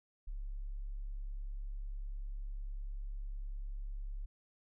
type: tone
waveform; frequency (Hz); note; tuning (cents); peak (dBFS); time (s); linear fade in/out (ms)
sine; 34.65; C#1; 0; -38; 0.27-4.26; 10
effects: none